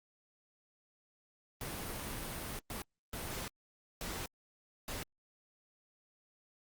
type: noise bursts at uneven times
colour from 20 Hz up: pink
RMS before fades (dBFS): -41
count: 5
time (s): 1.61-2.59 / 2.7-2.82 / 3.13-3.48 / 4.01-4.26 / 4.88-5.03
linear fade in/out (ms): 2
effects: Opus 32 kbps